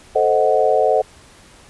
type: chord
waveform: sine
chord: A diminished seventh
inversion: none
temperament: equal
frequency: 440 / 523.3 / 622.3 / 740 Hz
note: A4 / C5 / Eb5 / Gb5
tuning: 0 / 0 / 0 / 0 cents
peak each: -18 dBFS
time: 0.15-1.02 s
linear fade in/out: 10 ms
effects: pink hiss -46 dBFS RMS until 1.69 s + resampled to 24000 Hz